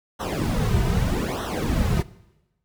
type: noise with flanger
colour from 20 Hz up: brown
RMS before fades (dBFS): -23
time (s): 0.19-2.03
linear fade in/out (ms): 20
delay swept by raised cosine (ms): 0.42 to 3.72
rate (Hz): 0.81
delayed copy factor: -1
effects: noise-tail reverb RT60 1.0 s tail -20 dB re dry